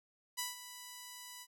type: tone with ADSR envelope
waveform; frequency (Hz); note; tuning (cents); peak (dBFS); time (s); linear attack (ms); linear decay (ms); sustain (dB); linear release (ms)
5% pulse; 987.8; B5; 0; -23; 0.37-1.47; 21; 160; -13; 50
effects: none